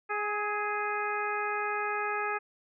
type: harmonic tone with a mistuned harmonic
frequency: 415.3 Hz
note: G#4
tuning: in tune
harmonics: 1 / 2 / 3 / 4 / 5 / 6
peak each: -36 / -35 / -34 / -36 / -40 / -39 dBFS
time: 0.09-2.39 s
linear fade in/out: 20 ms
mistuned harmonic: 3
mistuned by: +29 cents
effects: none